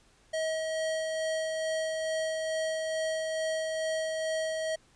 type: tone with tremolo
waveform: square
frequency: 637 Hz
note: D#5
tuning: 41 cents sharp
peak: -29 dBFS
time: 0.33-4.76 s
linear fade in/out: 10 ms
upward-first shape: sine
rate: 2.3 Hz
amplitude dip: 25%
effects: pink hiss -63 dBFS RMS until 4.95 s + resampled to 22050 Hz